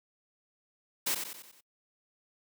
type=noise with echo; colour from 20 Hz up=white; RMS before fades=-30 dBFS; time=1.06-1.15 s; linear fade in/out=10 ms; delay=92 ms; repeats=5; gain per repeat=-6 dB; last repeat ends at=1.61 s; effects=noise-tail reverb RT60 0.1 s tail -25 dB re dry + high-pass 150 Hz 12 dB/octave